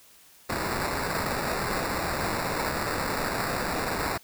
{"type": "noise with sample-and-hold", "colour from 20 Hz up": "blue", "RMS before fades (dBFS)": -29, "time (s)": [0.49, 4.18], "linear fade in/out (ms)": 10, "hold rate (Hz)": 3150, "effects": ["white hiss -55 dBFS RMS until 4.23 s"]}